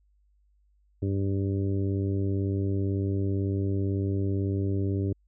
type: harmonic tone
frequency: 98 Hz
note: G2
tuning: in tune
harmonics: 1 / 2 / 3 / 4 / 5 / 6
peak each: -26 / -35 / -32 / -34 / -45 / -47 dBFS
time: 1.02-5.13 s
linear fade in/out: 5 ms
effects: added 50 Hz sine -62 dBFS peak until 5.27 s